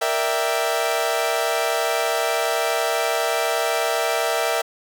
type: chord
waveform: sawtooth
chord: E half-diminished seventh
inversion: second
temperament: equal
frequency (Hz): 466.2 / 587.3 / 659.3 / 784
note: Bb4 / D5 / E5 / G5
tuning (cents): 0 / 0 / 0 / 0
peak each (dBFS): -22 / -24 / -19 / -23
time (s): 0.01-4.62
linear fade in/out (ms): 10
effects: none